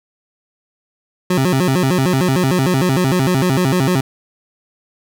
25% pulse tone with vibrato, 155.6 Hz, D#3, in tune, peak -9 dBFS, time 1.3-4.01 s, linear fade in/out 5 ms, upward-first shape square, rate 6.6 Hz, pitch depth 270 cents each way, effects none

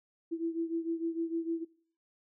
sine beating tone pair, 329.6 / 336.2 Hz, E4 / E4, 0 / +34 cents, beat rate 6.6 Hz, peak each -33 / -36 dBFS, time 0.31-1.65 s, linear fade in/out 20 ms, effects noise-tail reverb RT60 0.5 s tail -19 dB re dry

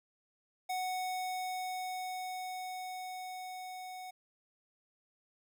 square tone with level ramp, 740 Hz, F#5, in tune, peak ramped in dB -34 to -44 dBFS, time 0.69-4.11 s, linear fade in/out 10 ms, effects none

